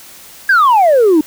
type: exponential sweep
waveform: sine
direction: down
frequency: 1661.2 to 293.7 Hz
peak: -4 dBFS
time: 0.49-1.21 s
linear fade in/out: 5 ms
effects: tanh soft clip ceiling -4 dBFS + white hiss -37 dBFS RMS until 1.26 s